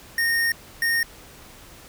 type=tone bursts at uneven times; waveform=square; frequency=1846 Hz; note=A#6; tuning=17 cents flat; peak=-20 dBFS; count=2; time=0.18-0.52 / 0.82-1.03 s; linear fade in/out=2 ms; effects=pink hiss -46 dBFS RMS until 1.88 s